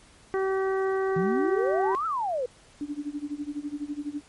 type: harmonic tone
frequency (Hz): 383.7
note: G4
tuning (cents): -37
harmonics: 1 / 2 / 3 / 4 / 5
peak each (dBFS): -24 / -34 / -35 / -38 / -40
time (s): 0.34-1.95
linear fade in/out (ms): 0
type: exponential two-way sweep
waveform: sine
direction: up then down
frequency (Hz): 157.6 to 1355 to 475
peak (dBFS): -25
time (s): 1.16-2.46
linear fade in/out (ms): 5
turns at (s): 2.06
type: tone with tremolo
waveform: sine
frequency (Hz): 292.1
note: D4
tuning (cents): -9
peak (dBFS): -27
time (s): 2.81-4.21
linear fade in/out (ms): 0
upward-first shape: sine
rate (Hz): 12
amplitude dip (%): 90
effects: pink hiss -55 dBFS RMS until 4.28 s + MP3 48 kbps